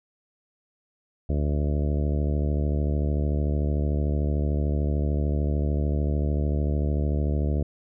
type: harmonic tone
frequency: 73.42 Hz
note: D2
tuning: in tune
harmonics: 1 / 2 / 3 / 4 / 5 / 6 / 7 / 8 / 9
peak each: -23 / -29 / -33 / -35 / -37 / -39 / -40 / -41 / -42 dBFS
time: 1.29-7.63 s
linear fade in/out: 5 ms
effects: none